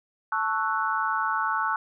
sine chord, F# minor seventh, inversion first, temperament equal, 880 / 1108.7 / 1318.5 / 1480 Hz, A5 / C#6 / E6 / F#6, 0 / 0 / 0 / 0 cents, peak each -29 dBFS, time 0.32-1.76 s, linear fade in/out 2 ms, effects none

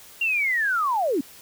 sine linear sweep, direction down, 2800 to 244.8 Hz, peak -20 dBFS, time 0.21-1.21 s, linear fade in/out 5 ms, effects white hiss -47 dBFS RMS until 1.41 s

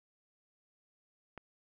click, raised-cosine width 0.5 ms, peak -30 dBFS, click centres 1.377 s, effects none

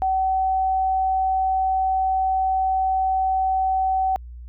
sine tone, 760 Hz, F#5, 46 cents sharp, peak -18 dBFS, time 0.02-4.16 s, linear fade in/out 0 ms, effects added 60 Hz sine -35 dBFS peak until 4.48 s

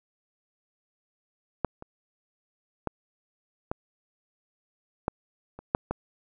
clicks, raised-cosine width 1 ms, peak -10 / -27 / -14 / -15 / -11 / -27 / -7 / -14 dBFS, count 8, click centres 1.647 / 1.824 / 2.873 / 3.715 / 5.081 / 5.59 / 5.749 / 5.91 s, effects none

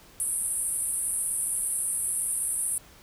white band-pass noise, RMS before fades -29 dBFS, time 0.2-2.78 s, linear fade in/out 0 ms, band 8800 to 11000 Hz, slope 96 dB/octave, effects pink hiss -53 dBFS RMS until 3.02 s

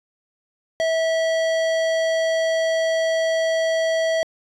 sine tone with hard clipping, 650 Hz, E5, 24 cents flat, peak -20 dBFS, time 0.8-4.23 s, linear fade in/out 0 ms, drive 15 dB, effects resampled to 32000 Hz

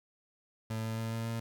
30% pulse tone with pitch steps, 111.1 / 112 / 112.91 / 113.83 / 114.75 Hz, A2 / A2 / A2 / A#2 / A#2, +17 / +31 / +45 / -41 / -27 cents, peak -31 dBFS, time 0.7-1.4 s, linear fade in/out 5 ms, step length 140 ms, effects 11-bit

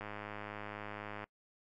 click train, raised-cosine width 0.5 ms, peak -28 dBFS, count 129, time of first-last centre 0.01-1.241 s, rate 104 Hz, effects noise-tail reverb RT60 0.1 s tail -24 dB re dry

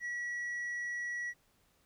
sine tone with tanh clipping, 1931 Hz, B6, 39 cents flat, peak -36 dBFS, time 0-1.34 s, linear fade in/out 50 ms, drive 3 dB, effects pink hiss -71 dBFS RMS until 1.85 s

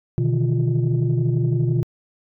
sine tone cluster, 124.6 / 150.6 / 162.4 / 349.4 Hz, B2 / D3 / E3 / F4, +16 / +44 / -26 / +1 cents, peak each -18 / -21 / -26 / -26 dBFS, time 0.18-1.83 s, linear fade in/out 0 ms, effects tanh soft clip ceiling -11 dBFS

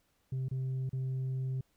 sine tone with dropouts, 130.81 Hz, C3, in tune, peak -29 dBFS, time 0.32-1.61 s, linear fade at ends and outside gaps 5 ms, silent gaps 0.485-0.512 / 0.894-0.93 s, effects tanh soft clip ceiling -31 dBFS + pink hiss -74 dBFS RMS until 1.76 s

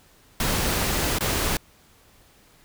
pink noise with dropouts, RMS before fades -24 dBFS, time 0.4-1.57 s, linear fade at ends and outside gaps 2 ms, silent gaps 1.186-1.207 s, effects pink hiss -56 dBFS RMS until 2.64 s

